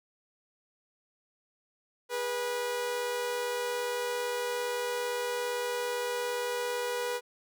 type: tone pair together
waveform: sawtooth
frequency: 410 / 487.6 Hz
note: G#4 / B4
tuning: -22 / -22 cents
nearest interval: minor third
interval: 300 cents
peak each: -36 / -27 dBFS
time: 2.09-7.21 s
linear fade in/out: 50 ms
effects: none